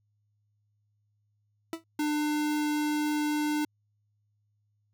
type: tone with exponential decay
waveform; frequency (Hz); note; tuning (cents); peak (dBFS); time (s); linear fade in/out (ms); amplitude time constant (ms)
40% pulse; 328; E4; -9; -28; 1.73-1.84; 1; 22
type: tone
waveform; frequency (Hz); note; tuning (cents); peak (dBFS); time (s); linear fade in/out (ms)
square; 299.7; D4; +35; -27; 1.99-3.65; 5
effects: added 104 Hz sine -70 dBFS peak until 4.93 s